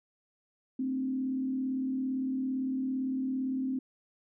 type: tone with frequency modulation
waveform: sine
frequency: 261.6 Hz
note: C4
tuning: in tune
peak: -29 dBFS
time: 0.79-3.79 s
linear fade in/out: 5 ms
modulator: 37.7 Hz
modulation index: 0.45
effects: none